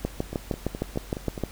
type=two click trains; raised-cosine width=2 ms; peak=-12 / -19 dBFS; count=10 / 6; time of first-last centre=0.05-1.437 / 0.33-1.378 s; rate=6.49 / 4.77 Hz; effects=added 47 Hz sine -42 dBFS peak until 1.51 s + pink hiss -46 dBFS RMS until 1.51 s